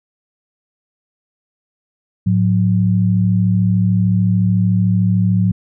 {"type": "tone pair together", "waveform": "sine", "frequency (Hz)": [107.92, 181.5], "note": ["A2", "F#3"], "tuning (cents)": [-33, -33], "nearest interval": "major sixth", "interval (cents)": 900, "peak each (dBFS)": -14, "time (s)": [2.26, 5.52], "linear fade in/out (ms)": 10, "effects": []}